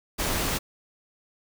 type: noise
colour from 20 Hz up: pink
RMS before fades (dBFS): -27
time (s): 0.18-0.59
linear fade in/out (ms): 20
effects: none